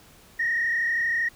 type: tone with frequency modulation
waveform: sine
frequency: 1864.7 Hz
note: A#6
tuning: in tune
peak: -21 dBFS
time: 0.39-1.29 s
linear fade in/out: 10 ms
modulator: 32.6 Hz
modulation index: 1.4
effects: tanh soft clip ceiling -17 dBFS + pink hiss -53 dBFS RMS until 1.35 s